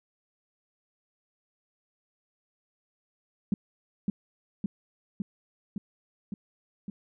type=tone with echo; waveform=sine; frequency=200 Hz; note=G3; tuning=35 cents sharp; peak=-21 dBFS; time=3.52-3.54 s; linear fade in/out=2 ms; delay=560 ms; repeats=6; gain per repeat=-2 dB; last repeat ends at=6.9 s; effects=none